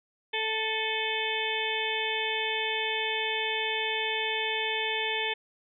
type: harmonic tone with a mistuned harmonic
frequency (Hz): 440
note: A4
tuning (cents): 0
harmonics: 1 / 2 / 4 / 5 / 6 / 7 / 8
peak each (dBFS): -35 / -35 / -35 / -35 / -35 / -35 / -35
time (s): 0.33-5.34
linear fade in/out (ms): 10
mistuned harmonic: 6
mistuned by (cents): -50
effects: none